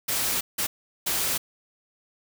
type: noise bursts at uneven times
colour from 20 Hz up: white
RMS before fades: -26 dBFS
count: 3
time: 0.08-0.41 / 0.58-0.67 / 1.06-1.38 s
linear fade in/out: 10 ms
effects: none